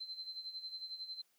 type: tone with tremolo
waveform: sine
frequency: 4092 Hz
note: C8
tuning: 39 cents flat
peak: -40 dBFS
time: 0-1.22 s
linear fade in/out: 10 ms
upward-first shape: sine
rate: 11 Hz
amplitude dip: 70%
effects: white hiss -75 dBFS RMS until 1.38 s + high-pass 150 Hz 12 dB/octave